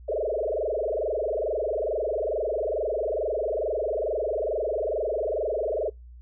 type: tone with frequency modulation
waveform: sine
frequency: 529 Hz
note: C5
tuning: 19 cents sharp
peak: -24 dBFS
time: 0.08-5.9 s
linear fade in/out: 10 ms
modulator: 22.3 Hz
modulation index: 5.4
effects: noise-tail reverb RT60 0.2 s tail -26 dB re dry + added 60 Hz sine -43 dBFS peak until 6.21 s